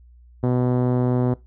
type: tone with low-pass filter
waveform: 5% pulse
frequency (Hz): 124.7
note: B2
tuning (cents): +17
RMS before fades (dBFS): -20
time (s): 0.43-1.34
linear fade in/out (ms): 5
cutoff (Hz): 330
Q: 0.63
effects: noise-tail reverb RT60 0.2 s tail -19 dB re dry + added 60 Hz sine -46 dBFS peak until 1.46 s